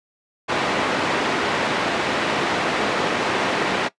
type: band-pass noise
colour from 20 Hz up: pink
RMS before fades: -22 dBFS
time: 0.48-3.89 s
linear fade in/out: 20 ms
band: 270 to 2900 Hz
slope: 12 dB/octave
effects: noise-tail reverb RT60 0.1 s tail -18 dB re dry + resampled to 22050 Hz